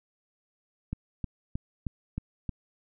click train, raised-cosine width 5 ms, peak -19 dBFS, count 6, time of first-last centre 0.93-2.493 s, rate 3.2 Hz, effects none

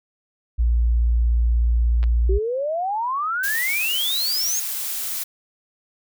sine tone, 58.3 Hz, A#1, 1 cent sharp, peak -15 dBFS, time 0.58-2.39 s, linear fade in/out 20 ms
clicks, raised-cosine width 0.3 ms, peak -21 dBFS, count 2, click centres 2.03 / 2.039 s
sine exponential sweep, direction up, 370 to 6740 Hz, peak -21 dBFS, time 2.29-4.6 s, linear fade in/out 5 ms
blue noise, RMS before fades -27 dBFS, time 3.43-5.24 s, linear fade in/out 10 ms
effects none

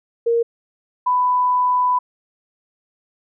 sine tone pair in turn, 466.2 / 995.6 Hz, A#4 / B5, 0 / +14 cents, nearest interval octave + minor second, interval 1314 cents, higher second, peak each -14 dBFS, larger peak neither, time 0.26-0.43 / 1.06-1.99 s, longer second, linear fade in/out 10 ms, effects none

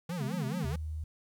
square tone with vibrato, 153.6 Hz, D#3, 22 cents flat, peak -34 dBFS, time 0.09-0.76 s, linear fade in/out 5 ms, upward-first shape sine, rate 4.7 Hz, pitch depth 300 cents each way
sine chord, G# minor, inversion second, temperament equal, 155.56 / 207.7 / 246.9 Hz, D#3 / G#3 / B3, 0 / 0 / 0 cents, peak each -42 / -37 / -42 dBFS, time 0.19-0.67 s, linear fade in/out 20 ms
sine tone, 77.78 Hz, D#2, in tune, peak -34 dBFS, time 0.64-1.04 s, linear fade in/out 5 ms
effects 11-bit

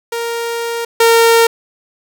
sawtooth tone pair in turn, 466.2 / 460 Hz, A#4 / A#4, 0 / -23 cents, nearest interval unison, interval 23 cents, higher first, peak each -14 / -3 dBFS, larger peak second, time 0.12-0.85 / 1-1.47 s, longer first, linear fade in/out 5 ms, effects none

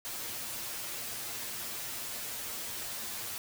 white noise with comb filter, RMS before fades -39 dBFS, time 0.05-3.38 s, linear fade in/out 0 ms, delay 8.6 ms, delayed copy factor +1, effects none

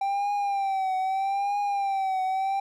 triangle tone with vibrato, 784 Hz, G5, in tune, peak -22 dBFS, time 0.01-2.6 s, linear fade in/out 5 ms, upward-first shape triangle, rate 0.79 Hz, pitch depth 78 cents each way, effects none

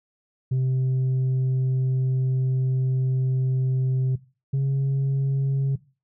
sine tone pair in turn, 130 / 136.29 Hz, C3 / C#3, -11 / -29 cents, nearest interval minor second, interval 82 cents, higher second, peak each -17 dBFS, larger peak neither, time 0.51-4.16 / 4.53-5.76 s, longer first, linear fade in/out 10 ms, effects noise-tail reverb RT60 0.3 s tail -18 dB re dry + tanh soft clip ceiling -19 dBFS

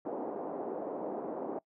pink band-pass noise, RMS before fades -38 dBFS, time 0.05-1.59 s, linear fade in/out 5 ms, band 280 to 790 Hz, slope 24 dB/octave, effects noise-tail reverb RT60 0.1 s tail -23 dB re dry

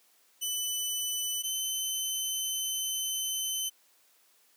15% pulse tone pair in turn, 2997 / 3058 Hz, F#7 / G7, +22 / -44 cents, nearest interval unison, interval 34 cents, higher second, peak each -23 dBFS, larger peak neither, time 0.41-1.43 / 1.43-3.7 s, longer second, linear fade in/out 20 ms, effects white hiss -65 dBFS RMS until 4.56 s + high-pass 300 Hz 12 dB/octave

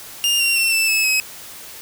sawtooth tone with pitch steps, 2813 / 2758 / 2705 / 2652 / 2600 / 2550 Hz, F7 / F7 / E7 / E7 / E7 / D#7, +12 / -22 / +44 / +10 / -24 / +42 cents, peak -12 dBFS, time 0.24-1.2 s, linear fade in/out 0 ms, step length 160 ms, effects white hiss -37 dBFS RMS until 1.81 s

